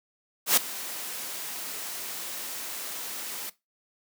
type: noise with ADSR envelope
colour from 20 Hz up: white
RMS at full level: -18 dBFS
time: 0.46-3.5 s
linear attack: 110 ms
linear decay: 8 ms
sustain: -18 dB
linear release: 9 ms
effects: noise-tail reverb RT60 0.2 s tail -18 dB re dry + high-pass 200 Hz 12 dB/octave